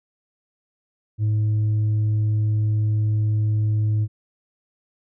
triangle tone with tanh clipping, 107 Hz, A2, 48 cents flat, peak -18 dBFS, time 1.18-4.08 s, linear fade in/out 50 ms, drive 7 dB, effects none

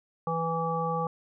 harmonic tone, 164.81 Hz, E3, in tune, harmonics 1 / 3 / 5 / 7, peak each -32 / -32 / -32 / -32 dBFS, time 0.27-1.07 s, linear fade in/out 2 ms, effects none

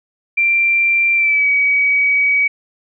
sine tone with pitch glide, 2362 to 2268 Hz, D7 to C#7, +9 to +39 cents, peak -11 dBFS, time 0.37-2.48 s, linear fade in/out 10 ms, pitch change -70 cents, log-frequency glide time 1.15-1.48 s, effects none

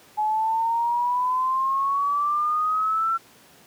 sine exponential sweep, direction up, 846 to 1353 Hz, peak -20 dBFS, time 0.17-3.18 s, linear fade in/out 20 ms, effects pink hiss -52 dBFS RMS until 3.66 s + high-pass 150 Hz 12 dB/octave

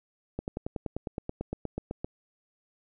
slowing click train, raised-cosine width 2 ms, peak -19 dBFS, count 16, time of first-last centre 0.39-2.045 s, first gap 89 ms, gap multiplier 1.03, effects none

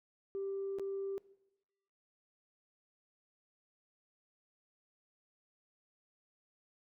sine tone with dropouts, 392 Hz, G4, in tune, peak -35 dBFS, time 0.35-1.18 s, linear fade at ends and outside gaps 0 ms, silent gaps 0.786-0.796 s, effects noise-tail reverb RT60 0.9 s tail -20 dB re dry + tanh soft clip ceiling -32 dBFS

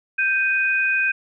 sine tone pair together, 1568 / 2489 Hz, G6 / D#7, 0 / 0 cents, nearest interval minor sixth, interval 800 cents, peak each -20 / -20 dBFS, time 0.18-1.12 s, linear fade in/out 10 ms, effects none

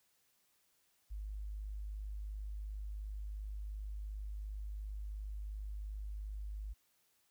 sine tone, 51.4 Hz, G#1, 17 cents flat, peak -40 dBFS, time 1.1-6.74 s, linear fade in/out 20 ms, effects white hiss -75 dBFS RMS until 7.3 s

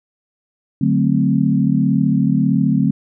sine chord, D dominant seventh, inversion none, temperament equal, 146.83 / 185 / 220 / 261.6 Hz, D3 / F#3 / A3 / C4, 0 / 0 / 0 / 0 cents, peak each -18 dBFS, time 0.81-2.91 s, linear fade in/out 5 ms, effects none

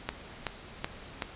click train, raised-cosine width 0.3 ms, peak -14 dBFS, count 4, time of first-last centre 0.09-1.222 s, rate 2.65 Hz, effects pink hiss -47 dBFS RMS until 1.35 s + resampled to 8000 Hz

